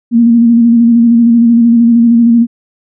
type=tone with vibrato; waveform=sine; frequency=233.7 Hz; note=A#3; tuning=5 cents sharp; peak=-3 dBFS; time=0.11-2.47 s; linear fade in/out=50 ms; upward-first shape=square; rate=13 Hz; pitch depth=28 cents each way; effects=none